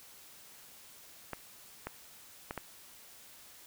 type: clicks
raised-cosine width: 0.5 ms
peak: -22 dBFS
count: 4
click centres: 1.333 / 1.87 / 2.509 / 2.577 s
effects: white hiss -55 dBFS RMS until 3.66 s